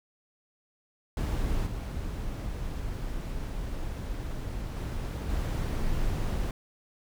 brown noise with level steps, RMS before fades -29 / -34 / -32 / -29 dBFS, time 1.17-6.51 s, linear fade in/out 2 ms, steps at 1.66 / 4.76 / 5.29 s, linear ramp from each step 10 ms, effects none

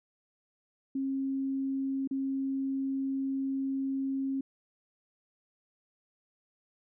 sine tone with dropouts, 270 Hz, C#4, 45 cents flat, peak -29 dBFS, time 0.95-4.41 s, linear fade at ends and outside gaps 5 ms, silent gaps 2.075-2.11 s, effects none

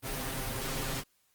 pink noise with comb filter, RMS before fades -35 dBFS, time 0.02-1.04 s, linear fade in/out 50 ms, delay 7.5 ms, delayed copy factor +0.65, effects white hiss -71 dBFS RMS until 1.34 s + Opus 32 kbps

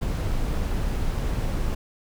brown noise with ADSR envelope, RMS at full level -22 dBFS, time 0.01-1.75 s, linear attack 22 ms, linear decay 4 ms, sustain -3 dB, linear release 9 ms, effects none

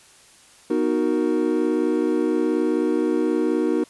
triangle chord, B major seventh, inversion none, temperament equal, 246.9 / 311.1 / 370 / 466.2 Hz, B3 / D#4 / F#4 / A#4, 0 / 0 / 0 / 0 cents, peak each -24 / -20 / -22 / -24 dBFS, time 0.7-3.84 s, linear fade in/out 5 ms, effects white hiss -51 dBFS RMS until 3.89 s + resampled to 24000 Hz

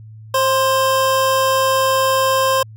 square tone pair together, 531.8 / 1046.5 Hz, C5 / C6, +28 / 0 cents, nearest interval octave, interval 1172 cents, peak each -17 dBFS, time 0.34-2.63 s, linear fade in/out 5 ms, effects added 109 Hz sine -35 dBFS peak until 2.76 s

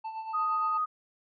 triangle tone with tremolo, 885 Hz, A5, 10 cents sharp, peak -31 dBFS, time 0.04-0.78 s, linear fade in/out 10 ms, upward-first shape sine, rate 8.6 Hz, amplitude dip 55%
sine tone, 1247 Hz, D#6, 3 cents sharp, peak -26 dBFS, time 0.33-0.86 s, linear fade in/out 20 ms
effects resampled to 11025 Hz

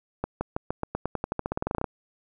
accelerating click train, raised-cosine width 1 ms, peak -13 dBFS, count 21, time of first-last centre 0.24-1.842 s, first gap 170 ms, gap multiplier 0.91, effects none

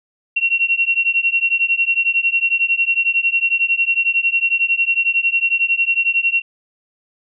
sine beating tone pair, 2729 / 2740 Hz, F7 / F7, -41 / -34 cents, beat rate 11 Hz, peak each -17 dBFS, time 0.36-6.42 s, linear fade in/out 10 ms, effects none

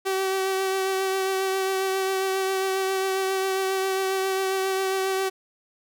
sawtooth tone with vibrato, 382.6 Hz, G4, 42 cents flat, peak -19 dBFS, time 0.05-5.3 s, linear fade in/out 20 ms, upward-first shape triangle, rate 7.4 Hz, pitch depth 20 cents each way, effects none

